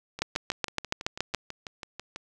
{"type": "two click trains", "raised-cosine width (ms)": 0.2, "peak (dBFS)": [-9, -20], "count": [9, 13], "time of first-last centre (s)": [[0.22, 1.347], [0.19, 2.16]], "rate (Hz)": [7.1, 6.09], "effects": []}